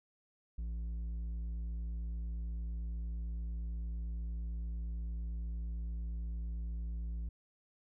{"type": "tone with low-pass filter", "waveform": "square", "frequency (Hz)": 56.8, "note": "A#1", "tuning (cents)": -44, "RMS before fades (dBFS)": -39, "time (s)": [0.58, 7.29], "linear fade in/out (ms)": 5, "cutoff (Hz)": 130, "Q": 0.68, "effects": []}